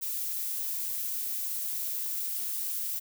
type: noise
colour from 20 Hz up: violet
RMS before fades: -33 dBFS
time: 0.01-3 s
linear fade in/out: 20 ms
effects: none